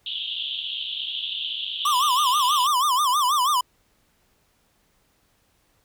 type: band-pass noise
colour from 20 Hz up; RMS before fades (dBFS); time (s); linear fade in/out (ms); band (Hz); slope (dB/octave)
white; -30; 0.06-2.67; 2; 2900 to 3600; 96
type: tone with vibrato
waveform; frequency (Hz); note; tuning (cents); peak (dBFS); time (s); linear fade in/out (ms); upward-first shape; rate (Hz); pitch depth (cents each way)
square; 1094; C#6; -23; -19; 1.85-3.61; 5; sine; 6.2; 190
effects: pink hiss -65 dBFS RMS until 5.84 s